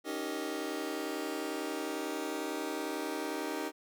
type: chord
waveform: sawtooth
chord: Eb dominant seventh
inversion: third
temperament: just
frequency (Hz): 280 / 311.1 / 388.9 / 466.7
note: Db4 / Eb4 / G4 / Bb4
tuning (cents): +18 / 0 / -14 / +2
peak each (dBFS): -38 / -34 / -36 / -38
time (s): 0.04-3.72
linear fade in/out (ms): 50
effects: none